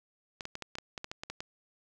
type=clicks; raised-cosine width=0.2 ms; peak=-21 dBFS; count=12; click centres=0.408 / 0.454 / 0.554 / 0.623 / 0.754 / 0.785 / 0.978 / 1.044 / 1.115 / 1.235 / 1.3 / 1.405 s; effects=none